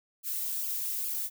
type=noise with flanger; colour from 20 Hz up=violet; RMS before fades=-33 dBFS; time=0.23-1.3 s; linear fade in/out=50 ms; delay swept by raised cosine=0.51 to 4.01 ms; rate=2.4 Hz; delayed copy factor=-0.85; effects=none